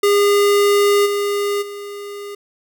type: tone with level steps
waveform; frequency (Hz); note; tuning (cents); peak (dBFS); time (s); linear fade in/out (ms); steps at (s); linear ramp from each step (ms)
square; 406.7; G#4; -36; -12 / -18 / -29; 0.03-2.35; 5; 1.05 / 1.61; 20
effects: none